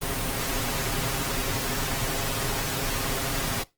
pink noise with comb filter, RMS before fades -28 dBFS, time 0.01-3.64 s, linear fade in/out 20 ms, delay 7.4 ms, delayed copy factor +0.6, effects noise-tail reverb RT60 0.2 s tail -18 dB re dry + Opus 24 kbps

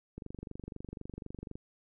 click train, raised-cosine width 3 ms, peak -29 dBFS, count 34, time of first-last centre 0.18-1.555 s, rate 24 Hz, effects none

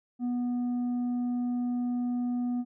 sine tone with tanh clipping, 244.7 Hz, B3, 16 cents flat, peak -28 dBFS, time 0.19-2.65 s, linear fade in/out 50 ms, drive 4 dB, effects none

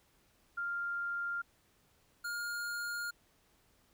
sine / square tone pair in turn, 1396.9 / 1416.4 Hz, F6 / F6, 0 / +24 cents, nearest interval unison, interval 24 cents, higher second, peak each -34 / -37 dBFS, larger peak first, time 0.57-1.42 / 2.24-3.11 s, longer second, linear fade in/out 10 ms, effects pink hiss -70 dBFS RMS until 3.93 s

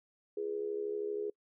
sine tone with amplitude modulation, 415.3 Hz, G#4, in tune, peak -30 dBFS, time 0.37-1.3 s, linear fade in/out 5 ms, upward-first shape sine, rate 72.7 Hz, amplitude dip 75%, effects noise-tail reverb RT60 0.1 s tail -26 dB re dry

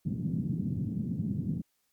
pink band-pass noise, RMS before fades -32 dBFS, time 0.05-1.62 s, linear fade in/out 10 ms, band 120 to 220 Hz, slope 24 dB/octave, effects white hiss -75 dBFS RMS until 1.92 s + MP3 96 kbps

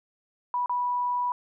sine tone with dropouts, 981 Hz, B5, 12 cents flat, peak -24 dBFS, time 0.54-1.32 s, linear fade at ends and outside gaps 1 ms, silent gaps 0.66-0.695 s, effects none

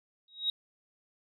sine tone with exponential growth, 3800 Hz, A#7, 33 cents sharp, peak -23 dBFS, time 0.28-0.5 s, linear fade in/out 2 ms, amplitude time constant 47 ms, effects tanh soft clip ceiling -19 dBFS

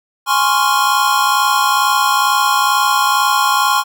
square chord, Db major seventh, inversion second, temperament equal, 830.6 / 1046.5 / 1108.7 / 1396.9 Hz, Ab5 / C6 / Db6 / F6, 0 / 0 / 0 / 0 cents, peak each -19 / -16 / -18 / -20 dBFS, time 0.26-3.84 s, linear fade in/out 50 ms, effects none

